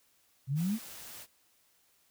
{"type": "exponential sweep", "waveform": "sine", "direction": "up", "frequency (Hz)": [127.6, 237.2], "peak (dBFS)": -28, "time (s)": [0.47, 0.79], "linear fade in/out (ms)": 50}
{"type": "noise", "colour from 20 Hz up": "white", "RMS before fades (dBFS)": -47, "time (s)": [0.55, 1.27], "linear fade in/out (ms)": 50}
{"effects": ["white hiss -69 dBFS RMS until 2.1 s"]}